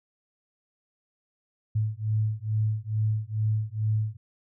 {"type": "beating tone pair", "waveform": "sine", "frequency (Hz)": [107.1, 109.4], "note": ["A2", "A2"], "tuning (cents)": [-46, -9], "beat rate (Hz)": 2.3, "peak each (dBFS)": -27, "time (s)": [1.75, 4.17], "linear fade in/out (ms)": 10, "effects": []}